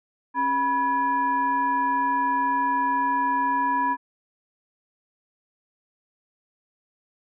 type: tone with frequency modulation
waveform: sine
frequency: 980 Hz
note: B5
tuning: 14 cents flat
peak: -20 dBFS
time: 0.34-3.97 s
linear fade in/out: 50 ms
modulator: 706 Hz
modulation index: 0.6
effects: none